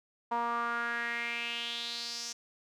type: tone with band-pass filter sweep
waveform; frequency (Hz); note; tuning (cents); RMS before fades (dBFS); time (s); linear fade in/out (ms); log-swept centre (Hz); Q
sawtooth; 235.6; A#3; +19; -35; 0.31-2.33; 10; 920 to 5900; 4.7
effects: none